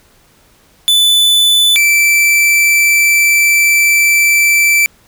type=tone pair in turn; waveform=45% pulse; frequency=3493 / 2331 Hz; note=A7 / D7; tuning=-13 / -14 cents; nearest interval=perfect fifth; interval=701 cents; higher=first; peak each=-7 dBFS; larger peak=neither; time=0.88-1.76 / 1.76-4.86 s; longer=second; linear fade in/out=0 ms; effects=pink hiss -49 dBFS RMS until 5.07 s